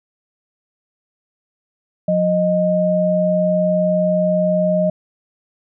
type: tone pair together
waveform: sine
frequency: 179.49 / 620 Hz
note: F3 / D#5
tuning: +48 / -6 cents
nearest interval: octave + major sixth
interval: 2146 cents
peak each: -18 / -15 dBFS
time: 2.08-4.9 s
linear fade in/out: 5 ms
effects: none